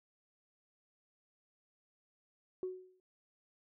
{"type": "tone with exponential decay", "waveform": "sine", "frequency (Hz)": 370, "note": "F#4", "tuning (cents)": 0, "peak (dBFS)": -32, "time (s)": [2.63, 3], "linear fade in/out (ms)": 1, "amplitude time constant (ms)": 80, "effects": ["noise-tail reverb RT60 0.1 s tail -26 dB re dry", "tanh soft clip ceiling -30 dBFS"]}